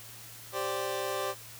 25% pulse chord, G suspended fourth, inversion none, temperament equal, 392 / 523.3 / 587.3 Hz, G4 / C5 / D5, 0 / 0 / 0 cents, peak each -32 dBFS, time 0.52-1.35 s, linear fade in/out 50 ms, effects added 114 Hz sine -54 dBFS peak until 1.59 s + white hiss -48 dBFS RMS until 1.59 s

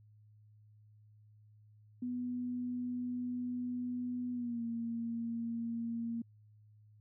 sine tone with pitch glide, 246.9 to 231.7 Hz, B3 to A#3, 0 to -10 cents, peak -35 dBFS, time 2.02-6.22 s, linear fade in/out 5 ms, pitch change -110 cents, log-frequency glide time 4.32-4.63 s, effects added 106 Hz sine -59 dBFS peak until 7 s

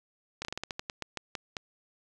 slowing click train, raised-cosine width 0.2 ms, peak -17 dBFS, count 13, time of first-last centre 0.42-1.568 s, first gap 29 ms, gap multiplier 1.2, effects resampled to 24000 Hz + 8-bit

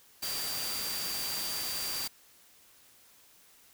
sine tone in noise, 4699 Hz, D8, in tune, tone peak -37 dBFS, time 0.22-2.08 s, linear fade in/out 10 ms, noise white, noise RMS -36 dBFS, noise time 0.22-2.08 s, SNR -4 dB, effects white hiss -60 dBFS RMS until 3.73 s

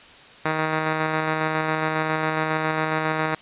5% pulse tone with tremolo, 157.1 Hz, D#3, 17 cents sharp, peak -9 dBFS, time 0.45-3.35 s, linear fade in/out 5 ms, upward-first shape square, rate 7.3 Hz, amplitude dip 25%, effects white hiss -46 dBFS RMS until 3.41 s + resampled to 8000 Hz

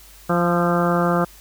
harmonic tone with a mistuned harmonic, 173.7 Hz, F3, 9 cents flat, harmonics 1 / 2 / 3 / 4 / 5 / 6 / 7 / 8 / 9, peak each -20 / -24 / -23 / -25 / -30 / -30 / -25 / -28 / -32 dBFS, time 0.29-1.25 s, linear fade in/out 10 ms, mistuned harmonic 8, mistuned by -38 cents, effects added 50 Hz sine -47 dBFS peak until 1.4 s + white hiss -47 dBFS RMS until 1.4 s

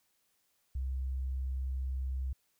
sine tone, 65.41 Hz, C2, in tune, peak -32 dBFS, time 0.75-2.33 s, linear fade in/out 5 ms, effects white hiss -75 dBFS RMS until 2.59 s

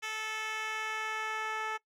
10% pulse tone with band-pass filter sweep, 436.5 Hz, A4, 14 cents flat, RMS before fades -36 dBFS, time 0.02-1.78 s, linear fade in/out 20 ms, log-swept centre 3100 to 1200 Hz, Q 0.82, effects noise-tail reverb RT60 0.1 s tail -20 dB re dry

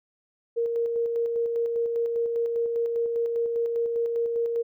sine tone with tremolo, 466.2 Hz, A#4, in tune, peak -22 dBFS, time 0.56-4.63 s, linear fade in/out 20 ms, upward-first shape square, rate 5 Hz, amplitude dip 30%, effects none

